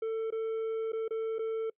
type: tone with dropouts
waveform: triangle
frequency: 446.1 Hz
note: A4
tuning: 24 cents sharp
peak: -28 dBFS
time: 0.02-1.7 s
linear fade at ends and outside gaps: 5 ms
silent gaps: 0.305-0.323 / 0.921-0.931 / 1.081-1.107 / 1.385-1.391 s
effects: noise-tail reverb RT60 0.1 s tail -25 dB re dry + resampled to 8000 Hz